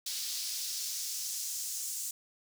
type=noise with high-pass filter sweep; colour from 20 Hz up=pink; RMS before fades=-37 dBFS; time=0.06-2.11 s; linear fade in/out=5 ms; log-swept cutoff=4400 to 7100 Hz; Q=1.9; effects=none